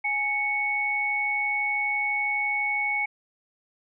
sine tone pair together, 830.6 / 2217 Hz, G#5 / C#7, 0 / 0 cents, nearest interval octave + perfect fourth, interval 1700 cents, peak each -31 / -24 dBFS, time 0.04-3.06 s, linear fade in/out 10 ms, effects none

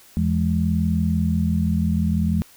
sine tone cluster, 84 / 170.1 / 210.5 Hz, E2 / F3 / G#3, +33 / -45 / +24 cents, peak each -22 dBFS, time 0.17-2.42 s, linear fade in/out 0 ms, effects white hiss -50 dBFS RMS until 2.56 s

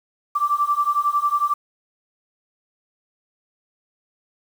sine beating tone pair, 1164 / 1175 Hz, D6 / D6, -16 / +1 cents, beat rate 11 Hz, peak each -21 / -20 dBFS, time 0.35-1.54 s, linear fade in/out 10 ms, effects 7-bit

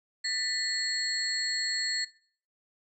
sine tone cluster, 1782 / 1977 / 4325 / 7630 Hz, A6 / B6 / C#8 / A#8, +22 / +1 / -43 / +39 cents, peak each -37 / -36 / -30 / -38 dBFS, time 0.24-2.05 s, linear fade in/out 10 ms, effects noise-tail reverb RT60 0.5 s tail -20 dB re dry

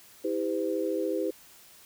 sine tone cluster, 324.2 / 398 / 509 Hz, E4 / G4 / C5, -29 / +26 / -48 cents, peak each -31 dBFS, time 0.24-1.31 s, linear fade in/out 10 ms, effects white hiss -54 dBFS RMS until 1.85 s

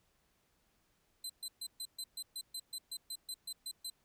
25% pulse tone bursts, 4056 Hz, B7, 45 cents sharp, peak -35 dBFS, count 15, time 1.24-3.9 s, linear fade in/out 5 ms, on 56 ms, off 130 ms, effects pink hiss -75 dBFS RMS until 4.04 s

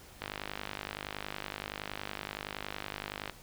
click train, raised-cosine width 0.3 ms, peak -20 dBFS, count 157, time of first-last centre 0.22-3.297 s, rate 50.7 Hz, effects pink hiss -54 dBFS RMS until 3.42 s

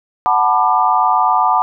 sine chord, B minor seventh, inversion second, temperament equal with one note detuned, 740 / 880 / 987.8 / 1191.7 Hz, F#5 / A5 / B5 / D6, 0 / 0 / 0 / +25 cents, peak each -16 dBFS, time 0.26-1.62 s, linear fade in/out 0 ms, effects none

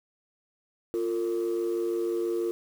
sine tone pair together, 349.2 / 455.2 Hz, F4 / A#4, 0 / -41 cents, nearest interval perfect fourth, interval 459 cents, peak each -26 / -29 dBFS, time 0.94-2.51 s, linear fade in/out 0 ms, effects tanh soft clip ceiling -21 dBFS + 8-bit

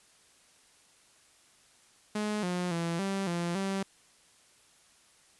sawtooth tone with pitch steps, 210.9 / 178.8 / 168.4 / 195.2 / 172.1 / 194.3 Hz, G#3 / F3 / E3 / G3 / F3 / G3, +27 / +41 / +37 / -7 / -25 / -15 cents, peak -26 dBFS, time 2.15-3.83 s, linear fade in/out 5 ms, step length 280 ms, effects white hiss -62 dBFS RMS until 5.39 s + resampled to 24000 Hz

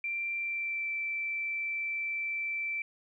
sine tone with pitch glide, 2360 to 2333 Hz, D7 to D7, +8 to -12 cents, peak -31 dBFS, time 0.04-2.82 s, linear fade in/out 2 ms, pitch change -20 cents, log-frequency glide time 0.36-0.89 s, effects 12-bit

